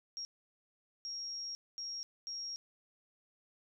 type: tone bursts at uneven times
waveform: sine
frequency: 5588 Hz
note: F8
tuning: in tune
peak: -39 dBFS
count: 4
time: 0.17-0.25 / 1.05-1.55 / 1.78-2.03 / 2.27-2.56 s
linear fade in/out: 0 ms
effects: none